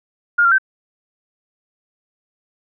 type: tone with pitch steps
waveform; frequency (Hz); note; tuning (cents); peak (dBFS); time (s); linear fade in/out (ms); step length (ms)
sine; 1417 / 1378 / 1549; F6 / F6 / G6; +25 / -24 / -21; -10; 0.38-0.584; 10; 68
effects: none